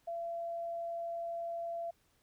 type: tone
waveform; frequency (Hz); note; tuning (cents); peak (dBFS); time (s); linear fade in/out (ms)
sine; 678; E5; +49; -36; 0.07-1.91; 10
effects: pink hiss -72 dBFS RMS until 2.22 s